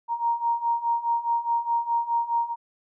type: beating tone pair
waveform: sine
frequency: 932.3 / 937.1 Hz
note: A#5 / A#5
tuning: 0 / +9 cents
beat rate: 4.8 Hz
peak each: -27 / -24 dBFS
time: 0.08-2.56 s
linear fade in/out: 50 ms
effects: none